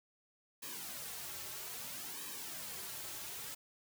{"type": "noise with flanger", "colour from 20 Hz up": "white", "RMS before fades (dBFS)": -45, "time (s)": [0.62, 3.55], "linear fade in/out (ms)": 10, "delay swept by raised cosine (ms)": [1.4, 4.2], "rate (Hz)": 0.61, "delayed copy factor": -0.75, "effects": []}